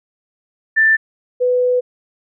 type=tone pair in turn; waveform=sine; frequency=1773 / 497.5 Hz; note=A6 / B4; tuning=+13 / +13 cents; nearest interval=octave + minor seventh; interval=2200 cents; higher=first; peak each=-9 / -12 dBFS; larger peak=first; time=0.76-0.97 / 1.4-1.81 s; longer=second; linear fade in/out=20 ms; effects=none